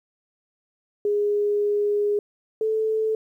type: tone pair in turn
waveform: sine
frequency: 412.7 / 438.1 Hz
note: G#4 / A4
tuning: -11 / -7 cents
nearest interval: minor second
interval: 104 cents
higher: second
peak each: -19 / -20 dBFS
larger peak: first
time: 1.05-2.19 / 2.61-3.15 s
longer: first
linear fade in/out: 2 ms
effects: 10-bit